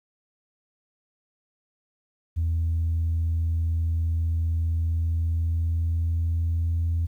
sine tone with pitch glide, 82.41 to 83.56 Hz, E2 to E2, 0 to +24 cents, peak -20 dBFS, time 2.36-7.07 s, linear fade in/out 20 ms, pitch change +24 cents, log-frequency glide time 4.75-6.83 s, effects tanh soft clip ceiling -19 dBFS + 10-bit

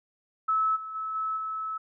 sine tone with level steps, 1300 Hz, E6, 24 cents flat, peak -22 / -35 / -30 / -27 / -30 dBFS, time 0.48-1.78 s, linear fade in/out 10 ms, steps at 0.75 / 0.94 / 1.14 / 1.36 s, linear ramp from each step 20 ms, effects none

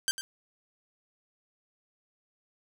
10% pulse tone with echo, 1568 Hz, G6, in tune, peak -16 dBFS, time 0.08-0.11 s, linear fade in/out 0 ms, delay 100 ms, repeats 1, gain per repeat -11 dB, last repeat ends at 0.21 s, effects none

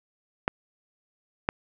clicks, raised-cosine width 0.5 ms, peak -8 dBFS, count 2, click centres 0.479 / 1.489 s, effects none

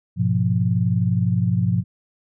sine chord, F diminished, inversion first, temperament equal with one note detuned, 103.83 / 123.47 / 175.83 Hz, Ab2 / Cb3 / F3, 0 / 0 / +12 cents, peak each -21 dBFS, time 0.16-1.84 s, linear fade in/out 50 ms, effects none

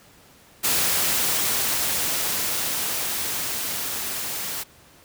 white noise with level ramp, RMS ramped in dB -21 to -30 dBFS, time 0.63-4.64 s, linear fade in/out 20 ms, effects pink hiss -52 dBFS RMS until 5.04 s + high-pass 60 Hz 12 dB/octave

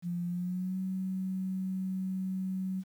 sine tone with pitch glide, 174.61 to 188.23 Hz, F3 to F#3, 0 to +30 cents, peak -31 dBFS, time 0.02-2.84 s, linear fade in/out 50 ms, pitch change +130 cents, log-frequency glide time 0.26-0.78 s, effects 10-bit

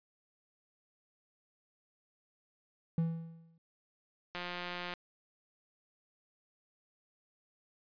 triangle tone with exponential decay, 164.81 Hz, E3, in tune, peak -24 dBFS, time 2.98-3.58 s, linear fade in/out 2 ms, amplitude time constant 130 ms
click train, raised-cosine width 0.3 ms, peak -24 dBFS, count 105, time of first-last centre 4.35-4.938 s, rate 177 Hz
effects resampled to 11025 Hz

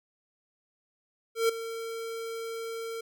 square tone with ADSR envelope, 455.4 Hz, A#4, 40 cents flat, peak -21 dBFS, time 1.35-3.01 s, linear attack 140 ms, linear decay 8 ms, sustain -14 dB, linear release 6 ms, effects none

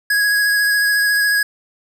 square tone with vibrato, 1661 Hz, G#6, in tune, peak -14 dBFS, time 0.1-1.43 s, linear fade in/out 5 ms, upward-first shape sine, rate 14 Hz, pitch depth 15 cents each way, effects none

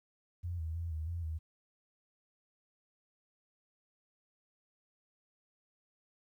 sine tone with pitch steps, 87.2 / 80.4 / 84.2 / 78.5 / 85.3 / 79.5 Hz, F2 / E2 / E2 / D#2 / F2 / D#2, -2 / -43 / +37 / +16 / -40 / +38 cents, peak -35 dBFS, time 0.43-1.39 s, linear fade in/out 20 ms, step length 160 ms, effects 12-bit

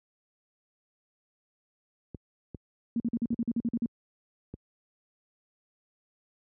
clicks, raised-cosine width 3 ms, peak -26 dBFS, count 4, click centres 2.147 / 2.547 / 3.33 / 4.54 s
sine tone bursts, 233.1 Hz, A#3, in tune, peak -25 dBFS, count 11, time 2.96-3.86 s, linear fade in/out 2 ms, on 40 ms, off 46 ms
effects high-pass 60 Hz 12 dB/octave

